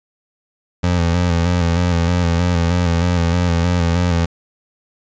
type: tone with vibrato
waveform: 25% pulse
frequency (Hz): 86.4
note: F2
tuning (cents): -18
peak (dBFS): -10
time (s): 0.83-4.26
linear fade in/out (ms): 10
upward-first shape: square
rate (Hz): 3.2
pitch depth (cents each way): 41
effects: resampled to 16000 Hz